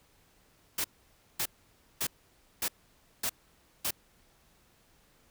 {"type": "noise bursts", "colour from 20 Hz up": "white", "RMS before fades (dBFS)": -31, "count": 6, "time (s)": [0.78, 3.908], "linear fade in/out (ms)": 5, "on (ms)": 63, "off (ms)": 550, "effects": ["pink hiss -65 dBFS RMS until 5.3 s"]}